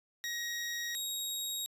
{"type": "tone pair in turn", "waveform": "20% pulse", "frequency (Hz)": [1891, 3782], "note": ["A#6", "A#7"], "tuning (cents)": [24, 24], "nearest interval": "octave", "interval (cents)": 1200, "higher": "second", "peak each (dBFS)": [-30, -29], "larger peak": "second", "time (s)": [[0.24, 0.95], [0.95, 1.66]], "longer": "neither", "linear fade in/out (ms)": 0, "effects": ["resampled to 32000 Hz"]}